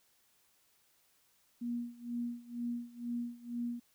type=tone with tremolo; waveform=sine; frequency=238.8 Hz; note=A#3; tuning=42 cents sharp; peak=-33 dBFS; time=1.61-3.8 s; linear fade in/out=10 ms; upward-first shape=sine; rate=2.1 Hz; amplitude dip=90%; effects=white hiss -71 dBFS RMS until 3.94 s